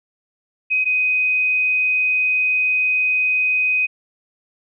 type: tone pair in turn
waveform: sine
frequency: 2519 / 2507 Hz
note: D#7 / D#7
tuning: +21 / +12 cents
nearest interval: unison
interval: 9 cents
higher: first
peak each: -15 dBFS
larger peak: neither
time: 0.7-0.85 / 0.85-3.87 s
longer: second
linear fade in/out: 20 ms
effects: none